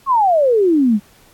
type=exponential sweep; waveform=sine; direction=down; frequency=1124 to 196 Hz; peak=-10 dBFS; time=0.06-1 s; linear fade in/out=50 ms; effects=pink hiss -50 dBFS RMS until 1.33 s + AAC 64 kbps